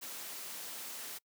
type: noise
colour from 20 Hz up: white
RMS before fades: -44 dBFS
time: 0.01-1.19 s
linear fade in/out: 20 ms
effects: noise-tail reverb RT60 0.1 s tail -25 dB re dry + high-pass 200 Hz 12 dB/octave